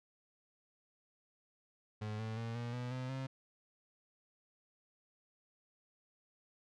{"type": "tone with pitch steps", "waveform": "35% pulse", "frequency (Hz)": [106.7, 110.65, 114.76, 119.01, 123.42, 127.99, 132.74], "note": ["G#2", "A2", "A#2", "A#2", "B2", "C3", "C3"], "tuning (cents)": [47, 10, -27, 36, -1, -38, 25], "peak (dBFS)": -37, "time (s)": [2.01, 3.27], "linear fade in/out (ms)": 10, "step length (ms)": 180, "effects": ["low-pass 5000 Hz 12 dB/octave"]}